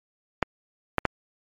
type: clicks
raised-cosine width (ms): 0.5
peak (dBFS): -5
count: 3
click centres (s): 0.427 / 0.983 / 1.053
effects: MP3 64 kbps